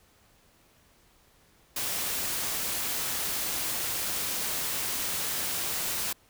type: noise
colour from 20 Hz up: white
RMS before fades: -31 dBFS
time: 1.76-6.13 s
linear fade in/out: 5 ms
effects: pink hiss -62 dBFS RMS until 6.29 s